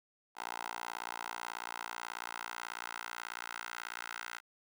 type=tone with high-pass filter sweep; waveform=10% pulse; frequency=58.27 Hz; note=A#1; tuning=in tune; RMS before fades=-43 dBFS; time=0.35-4.41 s; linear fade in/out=50 ms; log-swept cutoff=900 to 1400 Hz; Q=2; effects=none